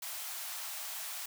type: high-pass noise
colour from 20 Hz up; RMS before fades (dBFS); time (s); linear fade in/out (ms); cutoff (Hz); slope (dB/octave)
white; -41; 0.02-1.26; 5; 610; 96
effects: none